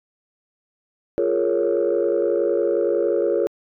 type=chord; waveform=sine; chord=Bb minor seventh; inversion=second; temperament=equal; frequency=349.2 / 415.3 / 466.2 / 554.4 Hz; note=F4 / Ab4 / Bb4 / Db5; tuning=0 / 0 / 0 / 0 cents; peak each=-22 dBFS; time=1.18-3.47 s; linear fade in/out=0 ms; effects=tanh soft clip ceiling -11 dBFS